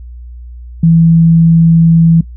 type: tone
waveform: sine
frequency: 165.2 Hz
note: E3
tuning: 4 cents sharp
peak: -3 dBFS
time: 0.83-2.21 s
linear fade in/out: 5 ms
effects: noise-tail reverb RT60 0.1 s tail -20 dB re dry + added 60 Hz sine -26 dBFS peak until 2.36 s